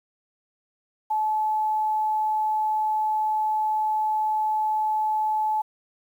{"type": "tone", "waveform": "sine", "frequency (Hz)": 862, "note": "A5", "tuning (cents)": -36, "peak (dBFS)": -21, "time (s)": [1.1, 5.62], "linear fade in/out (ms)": 10, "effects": ["9-bit"]}